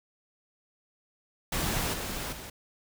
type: noise with level steps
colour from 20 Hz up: pink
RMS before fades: -30 / -35 / -42 dBFS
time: 1.52-2.5 s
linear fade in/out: 5 ms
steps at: 1.93 / 2.32 s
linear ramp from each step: 10 ms
effects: none